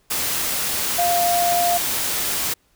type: tone in noise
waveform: sine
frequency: 698.5 Hz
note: F5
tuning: in tune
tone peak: -17 dBFS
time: 0.98-1.78 s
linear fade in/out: 10 ms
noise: white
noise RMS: -23 dBFS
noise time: 0.1-2.54 s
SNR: +3 dB
effects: pink hiss -62 dBFS RMS until 2.75 s